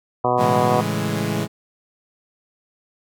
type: harmonic tone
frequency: 123.47 Hz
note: B2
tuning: in tune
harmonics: 1 / 2 / 3 / 4 / 5 / 6 / 7 / 8 / 9 / 10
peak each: -28 / -29 / -26 / -24 / -24 / -21 / -32 / -23 / -28 / -32 dBFS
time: 0.24-0.81 s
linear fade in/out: 5 ms
type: chord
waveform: sawtooth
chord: A major seventh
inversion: none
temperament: equal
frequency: 110 / 138.59 / 164.81 / 207.7 Hz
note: A2 / C#3 / E3 / G#3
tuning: 0 / 0 / 0 / 0 cents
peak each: -23 / -25 / -22 / -21 dBFS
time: 0.37-1.48 s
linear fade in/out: 50 ms
effects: none